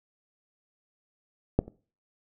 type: clicks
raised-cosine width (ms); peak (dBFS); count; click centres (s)
2; -7 / -29; 2; 1.59 / 1.68
effects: noise-tail reverb RT60 0.4 s tail -23 dB re dry